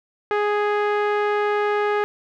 sawtooth tone with low-pass filter, 415.3 Hz, G#4, in tune, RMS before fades -21 dBFS, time 0.31-2.04 s, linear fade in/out 0 ms, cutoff 1800 Hz, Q 1.3, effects none

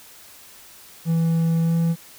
triangle tone with pitch glide, 164.81 to 166.53 Hz, E3 to E3, 0 to +18 cents, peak -15 dBFS, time 1.05-1.96 s, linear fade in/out 50 ms, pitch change +18 cents, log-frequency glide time 1.61-1.75 s, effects white hiss -46 dBFS RMS until 2.18 s

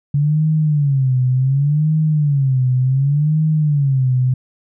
sine tone with vibrato, 141.1 Hz, C#3, 31 cents sharp, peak -12 dBFS, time 0.14-4.34 s, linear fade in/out 5 ms, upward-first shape sine, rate 0.68 Hz, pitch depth 180 cents each way, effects none

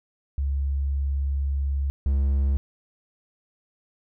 sine / triangle tone pair in turn, 69.3 / 68.74 Hz, C#2 / C#2, 0 / -14 cents, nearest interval unison, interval 14 cents, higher first, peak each -22 / -17 dBFS, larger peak second, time 0.38-1.9 / 2.06-2.57 s, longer first, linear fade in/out 0 ms, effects none

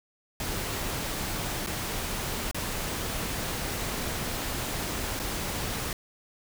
pink noise with dropouts, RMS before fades -32 dBFS, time 0.4-5.93 s, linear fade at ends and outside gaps 2 ms, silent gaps 1.664-1.67 / 2.513-2.545 / 5.193-5.197 s, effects none

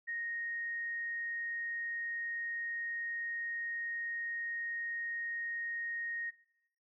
sine tone, 1864.7 Hz, A#6, in tune, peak -36 dBFS, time 0.07-6.31 s, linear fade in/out 20 ms, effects noise-tail reverb RT60 0.8 s tail -17 dB re dry

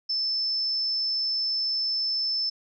sine tone, 5274 Hz, E8, in tune, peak -24 dBFS, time 0.09-2.5 s, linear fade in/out 10 ms, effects none

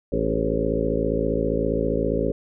harmonic tone with a mistuned harmonic, 55 Hz, A1, in tune, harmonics 1 / 2 / 3 / 4 / 5 / 6 / 7 / 8 / 9 / 10, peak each -29 / -34 / -30 / -31 / -28 / -34 / -29 / -28 / -28 / -29 dBFS, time 0.12-2.32 s, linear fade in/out 5 ms, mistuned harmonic 8, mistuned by -52 cents, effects none

